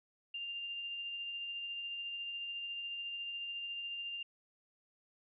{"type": "tone with tremolo", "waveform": "sine", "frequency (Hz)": 2794, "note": "F7", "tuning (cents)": 0, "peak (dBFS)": -38, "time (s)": [0.34, 4.23], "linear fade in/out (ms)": 5, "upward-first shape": "sine", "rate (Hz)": 14, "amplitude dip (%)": 25, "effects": []}